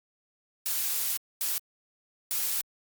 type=noise bursts at uneven times; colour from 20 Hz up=blue; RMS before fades=-29 dBFS; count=3; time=0.66-1.17 / 1.41-1.58 / 2.31-2.61 s; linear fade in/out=0 ms; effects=Opus 48 kbps